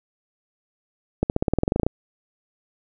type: accelerating click train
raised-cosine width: 2 ms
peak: -6 dBFS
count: 14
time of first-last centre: 1.23-1.866 s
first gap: 69 ms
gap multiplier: 0.94
effects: none